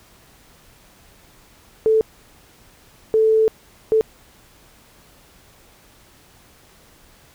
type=tone bursts at uneven times; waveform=sine; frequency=440 Hz; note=A4; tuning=in tune; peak=-12 dBFS; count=3; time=1.86-2.01 / 3.14-3.48 / 3.92-4.01 s; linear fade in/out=0 ms; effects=pink hiss -51 dBFS RMS until 7.34 s